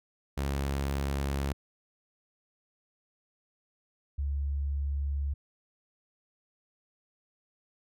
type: tone pair in turn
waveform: sawtooth / sine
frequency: 69.3 / 70.51 Hz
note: C#2 / C#2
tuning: 0 / +30 cents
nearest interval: unison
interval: 30 cents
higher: second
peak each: -25 / -28 dBFS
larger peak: first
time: 0.37-1.53 / 4.18-5.34 s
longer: neither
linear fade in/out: 10 ms
effects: none